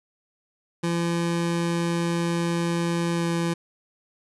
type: tone with pitch glide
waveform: 25% pulse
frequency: 170.1 to 169.02 Hz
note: F3 to E3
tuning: -45 to +44 cents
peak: -19 dBFS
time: 0.83-3.54 s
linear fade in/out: 10 ms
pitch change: -11 cents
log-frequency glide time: 3.15-3.24 s
effects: resampled to 24000 Hz + 9-bit